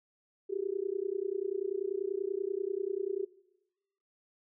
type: tone with amplitude modulation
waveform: sine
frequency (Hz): 392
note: G4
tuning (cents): 0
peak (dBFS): -27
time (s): 0.49-3.26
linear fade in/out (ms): 20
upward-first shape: sine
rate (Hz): 30.3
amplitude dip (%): 100
effects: noise-tail reverb RT60 1.0 s tail -23 dB re dry